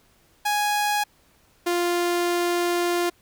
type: tone pair in turn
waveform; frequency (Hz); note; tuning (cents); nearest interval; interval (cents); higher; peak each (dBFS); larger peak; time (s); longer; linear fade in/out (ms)
sawtooth; 830.6 / 349.2; G#5 / F4; 0 / 0; octave + minor third; 1500; first; -17; neither; 0.45-1.04 / 1.66-3.1; second; 10
effects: pink hiss -60 dBFS RMS until 3.21 s